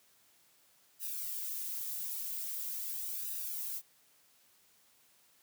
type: noise with flanger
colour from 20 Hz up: violet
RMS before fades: -39 dBFS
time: 0.99-3.82 s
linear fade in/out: 50 ms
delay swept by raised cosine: 0.91 to 3.31 ms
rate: 0.43 Hz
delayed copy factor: -0.6
effects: white hiss -67 dBFS RMS until 5.42 s + high-pass 80 Hz 12 dB/octave